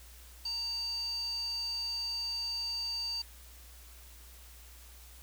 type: tone with band-pass filter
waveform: square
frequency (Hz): 926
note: A#5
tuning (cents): -12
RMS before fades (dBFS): -36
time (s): 0.45-3.22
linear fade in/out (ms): 5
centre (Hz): 4600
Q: 9.8
effects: added 60 Hz sine -52 dBFS peak until 5.22 s + white hiss -56 dBFS RMS until 5.22 s